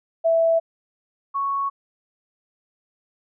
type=tone pair in turn; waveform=sine; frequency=659.3 / 1108.8 Hz; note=E5 / C#6; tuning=0 / 0 cents; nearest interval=major sixth; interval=900 cents; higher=second; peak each=-15 / -21 dBFS; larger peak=first; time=0.24-0.6 / 1.34-1.7 s; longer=neither; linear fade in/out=20 ms; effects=none

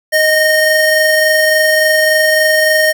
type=tone pair together; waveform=square; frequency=622.3 / 1843.4 Hz; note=D#5 / A#6; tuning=0 / -20 cents; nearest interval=octave + perfect fifth; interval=1880 cents; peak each=-12 dBFS; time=0.12-2.93 s; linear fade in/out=20 ms; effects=none

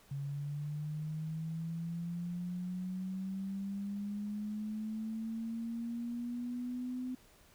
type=linear sweep; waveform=sine; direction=up; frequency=138.59 to 254.7 Hz; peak=-36 dBFS; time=0.11-7.15 s; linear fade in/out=5 ms; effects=pink hiss -63 dBFS RMS until 7.54 s

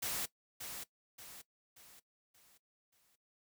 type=noise with echo; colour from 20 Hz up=white; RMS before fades=-38 dBFS; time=0.02-0.26 s; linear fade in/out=10 ms; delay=580 ms; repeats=5; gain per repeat=-7 dB; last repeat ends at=3.16 s; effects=noise-tail reverb RT60 0.1 s tail -18 dB re dry

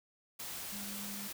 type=tone in noise; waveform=sine; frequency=202.6 Hz; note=G#3; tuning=43 cents flat; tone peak=-45 dBFS; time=0.72-1.28 s; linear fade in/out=10 ms; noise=white; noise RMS=-43 dBFS; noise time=0.39-1.33 s; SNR=-5 dB; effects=none

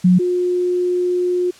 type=tone pair in turn; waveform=sine; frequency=181.4 / 358.4 Hz; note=F#3 / F4; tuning=-34 / +45 cents; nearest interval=octave; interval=1179 cents; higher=second; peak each=-8 / -15 dBFS; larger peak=first; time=0.04-0.19 / 0.19-1.51 s; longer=second; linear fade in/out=10 ms; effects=white hiss -45 dBFS RMS until 1.59 s + low-pass 8000 Hz 12 dB/octave

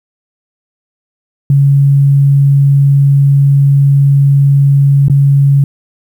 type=tone with dropouts; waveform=sine; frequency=139.7 Hz; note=C#3; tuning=14 cents sharp; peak=-4 dBFS; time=1.5-5.64 s; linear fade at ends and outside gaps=2 ms; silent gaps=5.083-5.098 s; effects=7-bit

